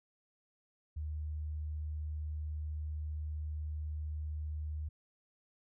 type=tone; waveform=sine; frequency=76.3 Hz; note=D#2; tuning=33 cents flat; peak=-36 dBFS; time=0.96-4.89 s; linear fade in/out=10 ms; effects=none